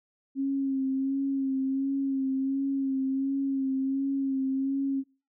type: tone with vibrato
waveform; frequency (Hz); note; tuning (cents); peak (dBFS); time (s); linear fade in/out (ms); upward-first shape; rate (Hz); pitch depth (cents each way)
sine; 270.1; C#4; -45; -25; 0.35-5.04; 50; sine; 1.4; 28
effects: noise-tail reverb RT60 0.3 s tail -20 dB re dry